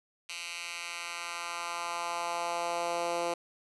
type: tone with high-pass filter sweep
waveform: 10% pulse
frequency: 171.7 Hz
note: F3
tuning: 29 cents flat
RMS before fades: -35 dBFS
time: 0.29-3.34 s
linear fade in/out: 5 ms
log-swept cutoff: 2700 to 450 Hz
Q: 1.5
effects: resampled to 24000 Hz + 9-bit